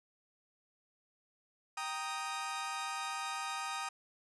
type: chord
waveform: sawtooth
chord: Eb major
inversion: first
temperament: equal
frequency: 784 / 932.3 / 1244.5 Hz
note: G5 / Bb5 / Eb6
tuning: 0 / 0 / 0 cents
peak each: -39 / -39 / -36 dBFS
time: 1.77-3.89 s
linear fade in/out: 5 ms
effects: resampled to 24000 Hz